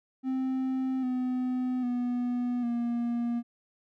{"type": "tone with pitch steps", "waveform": "triangle", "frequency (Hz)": [261.3, 253, 244.9, 237.1], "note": ["C4", "B3", "B3", "A#3"], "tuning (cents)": [-2, 42, -14, 30], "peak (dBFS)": -25, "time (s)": [0.23, 3.43], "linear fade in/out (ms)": 50, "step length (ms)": 800, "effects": []}